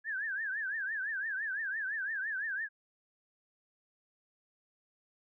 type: tone with vibrato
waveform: sine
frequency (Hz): 1661.2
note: G#6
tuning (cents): 0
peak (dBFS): -33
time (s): 0.04-2.69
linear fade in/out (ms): 50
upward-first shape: triangle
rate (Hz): 5.9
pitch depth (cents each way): 190
effects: none

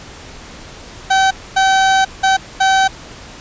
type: tone bursts at uneven times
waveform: 30% pulse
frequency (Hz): 768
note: G5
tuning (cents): -36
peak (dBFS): -7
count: 4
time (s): 1.1-1.31 / 1.56-2.05 / 2.23-2.37 / 2.6-2.88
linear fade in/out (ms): 10
effects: pink hiss -35 dBFS RMS until 3.4 s + resampled to 16000 Hz

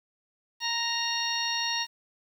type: harmonic tone with a mistuned harmonic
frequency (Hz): 932.3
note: A#5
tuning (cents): 0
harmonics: 1 / 2 / 3 / 4 / 5 / 6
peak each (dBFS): -34 / -34 / -34 / -34 / -34 / -34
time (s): 0.6-1.87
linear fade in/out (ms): 50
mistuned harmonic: 5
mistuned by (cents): -120
effects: 9-bit

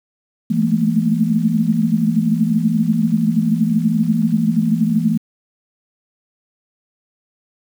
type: tone cluster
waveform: sine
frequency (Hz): 166.7 / 211.7 / 220 / 232.5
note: E3 / G#3 / A3 / A#3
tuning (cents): +20 / +33 / 0 / -4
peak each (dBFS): -19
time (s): 0.5-5.18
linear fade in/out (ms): 10
effects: 7-bit

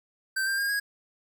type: tone with pitch steps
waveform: square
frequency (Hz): 1557 / 1587 / 1617.5 / 1648.6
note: G6 / G6 / G#6 / G#6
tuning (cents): -12 / +21 / -46 / -13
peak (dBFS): -26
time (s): 0.36-0.8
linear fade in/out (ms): 10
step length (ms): 110
effects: none

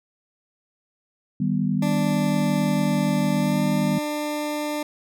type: chord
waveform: sine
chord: Eb augmented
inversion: none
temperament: equal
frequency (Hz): 155.56 / 196 / 246.9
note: Eb3 / G3 / B3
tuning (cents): 0 / 0 / 0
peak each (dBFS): -25 / -23 / -25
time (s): 1.4-3.99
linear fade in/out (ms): 5
type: tone with pitch glide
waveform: 20% pulse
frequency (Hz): 293.7 to 298.3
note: D4 to D4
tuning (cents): 0 to +27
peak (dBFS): -20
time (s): 1.82-4.83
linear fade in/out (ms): 5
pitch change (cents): +27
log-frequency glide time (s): 3.37-3.6
effects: none

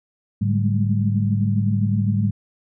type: tone cluster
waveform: sine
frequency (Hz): 106.6 / 145.7 / 193.5 / 205.4 / 213.1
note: G#2 / D3 / G3 / G#3 / G#3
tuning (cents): +46 / -13 / -22 / -19 / +45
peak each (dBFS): -19 / -28 / -23 / -27 / -28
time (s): 0.41-2.31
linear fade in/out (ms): 10
effects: none

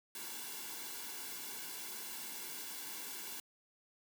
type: noise with comb filter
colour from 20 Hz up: white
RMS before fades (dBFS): -45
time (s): 0.15-3.4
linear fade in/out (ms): 2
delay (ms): 1.6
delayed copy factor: -0.7
effects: high-pass 200 Hz 12 dB/octave

